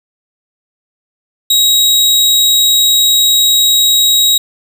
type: tone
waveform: sawtooth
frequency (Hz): 3815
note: A#7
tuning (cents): +39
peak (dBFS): -4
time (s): 1.5-4.38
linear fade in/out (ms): 5
effects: none